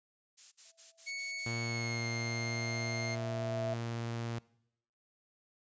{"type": "noise bursts", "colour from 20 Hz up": "violet", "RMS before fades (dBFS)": -45, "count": 6, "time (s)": [0.37, 1.525], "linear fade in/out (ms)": 20, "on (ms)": 150, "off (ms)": 51}
{"type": "tone with exponential growth", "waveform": "sine", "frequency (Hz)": 659.3, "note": "E5", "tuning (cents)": 0, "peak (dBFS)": -32, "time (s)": [0.65, 3.74], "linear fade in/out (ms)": 5, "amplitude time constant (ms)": 670}
{"type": "tone with pitch glide", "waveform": "sawtooth", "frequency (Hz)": [2218, 2117], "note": ["C#7", "C7"], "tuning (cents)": [0, 20], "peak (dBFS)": -34, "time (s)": [1.06, 3.16], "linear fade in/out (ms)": 20, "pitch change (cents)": -80, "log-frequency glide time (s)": [1.62, 2.07]}
{"type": "tone with vibrato", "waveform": "sawtooth", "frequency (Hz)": 116.54, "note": "A#2", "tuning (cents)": 0, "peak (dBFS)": -32, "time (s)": [1.46, 4.39], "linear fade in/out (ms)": 5, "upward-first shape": "sine", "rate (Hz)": 18, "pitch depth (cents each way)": 8}
{"effects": ["noise-tail reverb RT60 0.8 s tail -23 dB re dry", "resampled to 16000 Hz"]}